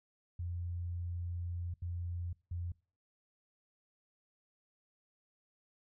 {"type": "tone bursts at uneven times", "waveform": "sine", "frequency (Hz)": 87, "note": "F2", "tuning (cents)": -6, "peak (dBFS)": -36, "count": 3, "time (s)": [[0.39, 1.74], [1.82, 2.33], [2.51, 2.72]], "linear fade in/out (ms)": 5, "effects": ["noise-tail reverb RT60 0.4 s tail -24 dB re dry"]}